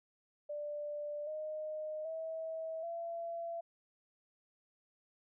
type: tone with pitch steps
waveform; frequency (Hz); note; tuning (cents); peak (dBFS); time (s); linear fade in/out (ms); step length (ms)
sine; 590 / 617.2 / 645.6 / 675.4; D5 / D#5 / E5 / E5; +8 / -14 / -36 / +42; -38; 0.49-3.61; 10; 780
effects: none